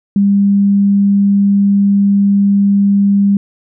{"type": "tone", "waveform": "sine", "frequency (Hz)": 200, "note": "G3", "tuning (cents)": 35, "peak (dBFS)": -7, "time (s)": [0.16, 3.37], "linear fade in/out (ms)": 2, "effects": []}